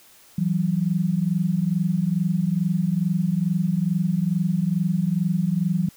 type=tone pair together; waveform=sine; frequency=164.81 / 187.13 Hz; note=E3 / F#3; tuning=0 / +20 cents; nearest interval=major second; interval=220 cents; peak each=-22 dBFS; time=0.38-5.89 s; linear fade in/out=5 ms; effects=white hiss -52 dBFS RMS until 5.96 s